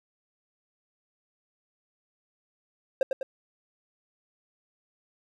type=tone with echo; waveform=triangle; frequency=533 Hz; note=C5; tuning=32 cents sharp; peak=-17 dBFS; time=3.01-3.03 s; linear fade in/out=2 ms; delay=100 ms; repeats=2; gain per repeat=-5 dB; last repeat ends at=3.23 s; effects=none